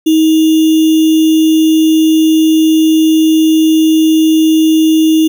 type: tone with sample-and-hold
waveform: sine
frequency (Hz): 317.2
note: D#4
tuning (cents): +33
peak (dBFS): -5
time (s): 0.06-5.28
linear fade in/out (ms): 10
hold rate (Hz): 3150
effects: none